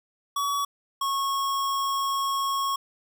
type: tone pair in turn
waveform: square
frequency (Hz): 1131 / 1096.9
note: C#6 / C#6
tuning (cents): +34 / -19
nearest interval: minor second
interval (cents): 53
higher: first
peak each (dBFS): -25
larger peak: neither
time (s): 0.36-0.65 / 1.01-2.76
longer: second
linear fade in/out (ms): 5
effects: none